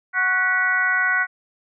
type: harmonic tone with a mistuned harmonic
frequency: 370 Hz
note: F#4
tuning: in tune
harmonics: 2 / 3 / 4 / 5 / 6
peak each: -31 / -28 / -19 / -22 / -31 dBFS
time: 0.13-1.27 s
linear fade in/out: 50 ms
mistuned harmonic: 5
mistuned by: +87 cents
effects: none